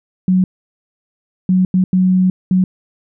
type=tone bursts at uneven times; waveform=sine; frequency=185 Hz; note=F#3; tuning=in tune; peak=-9 dBFS; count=5; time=0.28-0.44 / 1.49-1.65 / 1.74-1.84 / 1.93-2.3 / 2.51-2.64 s; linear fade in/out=2 ms; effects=none